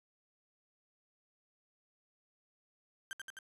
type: tone with echo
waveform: 35% pulse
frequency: 1568 Hz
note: G6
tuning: in tune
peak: -38 dBFS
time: 3.11-3.13 s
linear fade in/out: 0 ms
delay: 86 ms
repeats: 3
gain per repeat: -2 dB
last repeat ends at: 3.388 s
effects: resampled to 32000 Hz